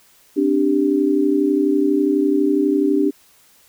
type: chord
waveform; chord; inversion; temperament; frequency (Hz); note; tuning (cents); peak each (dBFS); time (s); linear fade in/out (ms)
sine; C suspended second; none; equal; 261.6 / 293.7 / 392; C4 / D4 / G4; 0 / 0 / 0; -22 / -16 / -19; 0.36-3.11; 20
effects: white hiss -53 dBFS RMS until 3.68 s